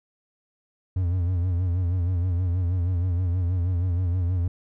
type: tone with vibrato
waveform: triangle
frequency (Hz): 89.2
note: F2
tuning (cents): +37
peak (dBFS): -19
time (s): 0.96-4.48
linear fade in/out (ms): 5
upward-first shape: sine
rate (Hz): 6.3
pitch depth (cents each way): 79
effects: none